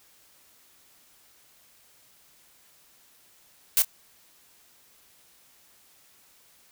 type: noise with echo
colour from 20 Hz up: blue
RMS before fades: -20 dBFS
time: 3.77-3.82 s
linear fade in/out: 0 ms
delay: 26 ms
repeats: 1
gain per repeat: -15 dB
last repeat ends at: 3.846 s
effects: white hiss -59 dBFS RMS until 6.71 s